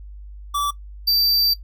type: tone pair in turn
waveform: square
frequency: 1156 / 4662 Hz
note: D6 / D8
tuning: -28 / -14 cents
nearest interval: 2 octaves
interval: 2414 cents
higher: second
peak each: -20 / -15 dBFS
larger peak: second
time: 0.54-0.71 / 1.07-1.54 s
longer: second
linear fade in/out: 10 ms
effects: noise-tail reverb RT60 0.1 s tail -18 dB re dry + added 50 Hz sine -35 dBFS peak until 1.63 s